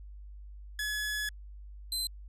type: tone pair in turn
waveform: sawtooth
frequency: 1699 / 4077 Hz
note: G#6 / C8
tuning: +39 / -46 cents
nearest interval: octave + minor third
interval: 1515 cents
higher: second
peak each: -28 dBFS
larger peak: neither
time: 0.79-1.29 / 1.92-2.07 s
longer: first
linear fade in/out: 2 ms
effects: added 50 Hz sine -44 dBFS peak until 2.28 s + resampled to 32000 Hz